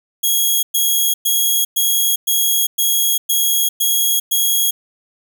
5% pulse tone bursts, 3310 Hz, G#7, 6 cents flat, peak -5 dBFS, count 9, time 0.23-4.71 s, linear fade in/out 10 ms, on 400 ms, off 110 ms, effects none

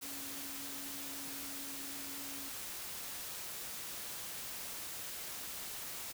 sine tone in noise, 277.2 Hz, C#4, in tune, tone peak -51 dBFS, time 0.02-2.5 s, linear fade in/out 20 ms, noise white, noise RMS -44 dBFS, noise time 0.01-6.13 s, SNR -10 dB, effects none

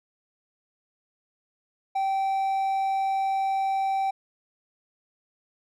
triangle tone, 776 Hz, G5, 18 cents flat, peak -21 dBFS, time 1.95-4.11 s, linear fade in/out 10 ms, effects none

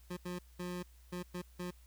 25% pulse tone bursts at uneven times, 178.4 Hz, F3, 37 cents sharp, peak -35 dBFS, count 6, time 0.1-0.17 / 0.25-0.39 / 0.59-0.83 / 1.12-1.23 / 1.34-1.42 / 1.59-1.71 s, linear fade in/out 10 ms, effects added 60 Hz sine -57 dBFS peak until 1.86 s + white hiss -68 dBFS RMS until 1.86 s

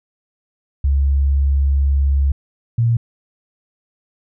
sine tone pair in turn, 69.3 / 116.55 Hz, C#2 / A#2, 0 / 0 cents, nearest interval major sixth, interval 900 cents, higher second, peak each -12 dBFS, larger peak neither, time 0.84-2.32 / 2.78-2.97 s, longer first, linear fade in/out 5 ms, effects none

